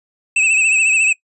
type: tone with vibrato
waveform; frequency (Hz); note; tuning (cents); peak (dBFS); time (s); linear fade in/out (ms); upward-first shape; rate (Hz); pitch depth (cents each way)
square; 2602; E7; -23; -12; 0.36-1.13; 5; triangle; 14; 72
effects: noise-tail reverb RT60 0.1 s tail -22 dB re dry + resampled to 24000 Hz